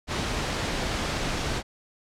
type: noise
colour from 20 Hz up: pink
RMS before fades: -28 dBFS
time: 0.07-1.63 s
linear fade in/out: 50 ms
effects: low-pass 6000 Hz 12 dB/octave